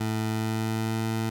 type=tone with pitch glide; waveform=20% pulse; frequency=110 to 111.86 Hz; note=A2 to A2; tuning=0 to +29 cents; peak=-21 dBFS; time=0-1.3 s; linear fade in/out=10 ms; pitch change=+29 cents; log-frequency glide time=0.26-1.08 s; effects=none